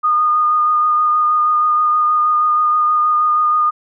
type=tone with vibrato; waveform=sine; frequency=1225 Hz; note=D#6; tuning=27 cents flat; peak=-11 dBFS; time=0.03-3.71 s; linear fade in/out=20 ms; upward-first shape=sine; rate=6.3 Hz; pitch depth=14 cents each way; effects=none